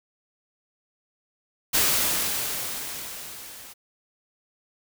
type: noise with level ramp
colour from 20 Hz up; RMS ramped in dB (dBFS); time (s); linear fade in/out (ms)
white; -20 to -44; 1.73-3.74; 20
effects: none